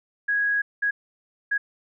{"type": "tone bursts at uneven times", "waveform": "sine", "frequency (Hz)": 1657, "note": "G#6", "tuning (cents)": -4, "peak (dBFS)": -20, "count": 3, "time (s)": [[0.28, 0.62], [0.82, 0.91], [1.51, 1.58]], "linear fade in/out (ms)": 10, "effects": []}